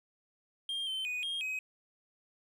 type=tone with pitch steps; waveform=triangle; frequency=3207 / 3088 / 2481 / 3234 / 2530 Hz; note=G7 / G7 / D#7 / G#7 / D#7; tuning=+39 / -27 / -6 / -47 / +28 cents; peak=-32 dBFS; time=0.69-1.59 s; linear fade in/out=2 ms; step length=180 ms; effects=none